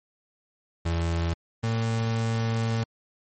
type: tone pair in turn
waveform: 35% pulse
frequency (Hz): 83.8 / 113.58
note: E2 / A#2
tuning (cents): +29 / -45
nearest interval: perfect fourth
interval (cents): 526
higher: second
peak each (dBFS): -22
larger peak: neither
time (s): 0.85-1.34 / 1.63-2.84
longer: second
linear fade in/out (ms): 10
effects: MP3 32 kbps